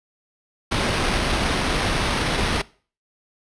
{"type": "noise with sample-and-hold", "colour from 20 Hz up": "pink", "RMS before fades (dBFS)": -22, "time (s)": [0.71, 2.62], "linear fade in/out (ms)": 10, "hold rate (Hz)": 7350, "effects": ["noise-tail reverb RT60 0.4 s tail -21 dB re dry", "resampled to 22050 Hz"]}